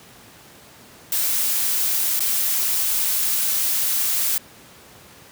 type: noise with dropouts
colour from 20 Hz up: blue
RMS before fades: -21 dBFS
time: 1.12-4.38 s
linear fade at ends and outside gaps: 2 ms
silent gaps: 2.194-2.204 s
effects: pink hiss -46 dBFS RMS until 5.31 s + high-pass 100 Hz 12 dB/octave